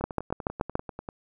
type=two click trains; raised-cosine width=1 ms; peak=-21 / -11 dBFS; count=12 / 6; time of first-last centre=0.01-1.088 / 0.04-0.754 s; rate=10.2 / 7 Hz; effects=none